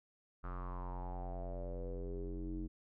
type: tone with low-pass filter sweep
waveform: square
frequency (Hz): 44.87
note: F1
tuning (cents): +48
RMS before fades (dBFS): -42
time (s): 0.43-2.68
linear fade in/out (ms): 20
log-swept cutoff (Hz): 1300 to 290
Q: 6.3
effects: none